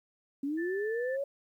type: linear sweep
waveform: sine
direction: up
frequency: 270 to 567 Hz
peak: -30 dBFS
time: 0.43-1.24 s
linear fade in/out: 5 ms
type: tone with vibrato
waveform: sine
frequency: 1760 Hz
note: A6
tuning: in tune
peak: -39 dBFS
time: 0.57-1.17 s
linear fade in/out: 20 ms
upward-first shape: triangle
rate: 8.1 Hz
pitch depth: 8 cents each way
effects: 11-bit